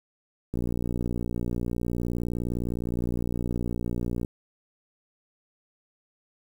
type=click train; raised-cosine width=3 ms; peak=-17 dBFS; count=222; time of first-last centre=0.54-4.248 s; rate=59.6 Hz; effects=8-bit